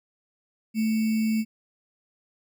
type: tone with sample-and-hold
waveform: sine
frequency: 220 Hz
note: A3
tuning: in tune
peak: -21 dBFS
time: 0.74-1.45 s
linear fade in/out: 50 ms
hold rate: 2450 Hz
effects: none